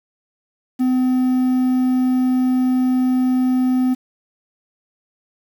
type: tone with quantisation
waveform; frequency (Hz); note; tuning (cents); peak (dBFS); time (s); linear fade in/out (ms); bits
triangle; 254.9; C4; -45; -12; 0.79-3.95; 20; 7
effects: none